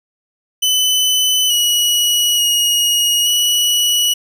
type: tone with pitch steps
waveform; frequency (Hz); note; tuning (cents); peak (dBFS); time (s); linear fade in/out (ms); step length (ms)
sawtooth; 3014 / 2917 / 2883 / 2933; F#7 / F#7 / F#7 / F#7; +31 / -25 / -46 / -16; -9; 0.62-4.14; 10; 880
effects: none